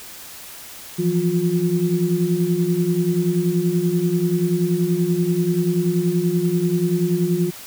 sine tone cluster, 166.7 / 177.1 / 355.3 Hz, E3 / F3 / F4, +20 / +24 / +30 cents, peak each -21 dBFS, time 0.98-7.51 s, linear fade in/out 20 ms, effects white hiss -38 dBFS RMS until 7.66 s

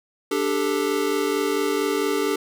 square chord, D suspended fourth, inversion none, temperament equal with one note detuned, 293.7 / 395.6 / 440 Hz, D4 / G4 / A4, 0 / +16 / 0 cents, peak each -27 / -25 / -26 dBFS, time 0.31-2.36 s, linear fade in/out 5 ms, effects none

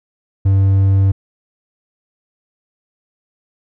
triangle tone, 97.2 Hz, G2, 14 cents flat, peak -7 dBFS, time 0.45-1.12 s, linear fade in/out 10 ms, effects none

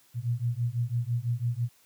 sine beating tone pair, 116.54 / 122.54 Hz, A#2 / B2, 0 / -13 cents, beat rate 6 Hz, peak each -29 dBFS, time 0.14-1.69 s, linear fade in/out 50 ms, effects white hiss -62 dBFS RMS until 1.85 s + high-pass 60 Hz 12 dB/octave

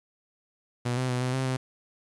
sawtooth tone with pitch steps, 122.3 / 128.4 / 124.7 / 127.1 / 131.7 / 129.5 Hz, B2 / C3 / B2 / C3 / C3 / C3, -16 / -32 / +17 / -50 / +12 / -17 cents, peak -22 dBFS, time 0.85-1.57 s, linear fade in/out 10 ms, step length 120 ms, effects resampled to 24000 Hz + 9-bit

